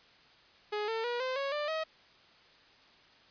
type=tone with pitch steps; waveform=sawtooth; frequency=419.2 / 449.3 / 481.5 / 516.1 / 553.1 / 592.8 / 635.4 Hz; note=G#4 / A4 / B4 / C5 / C#5 / D5 / D#5; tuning=+16 / +36 / -44 / -24 / -4 / +16 / +36 cents; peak=-28 dBFS; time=0.72-1.84 s; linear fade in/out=10 ms; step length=160 ms; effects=white hiss -60 dBFS RMS until 3.3 s + resampled to 11025 Hz